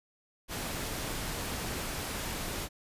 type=noise; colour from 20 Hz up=pink; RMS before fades=-36 dBFS; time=0.48-2.69 s; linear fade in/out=50 ms; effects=resampled to 32000 Hz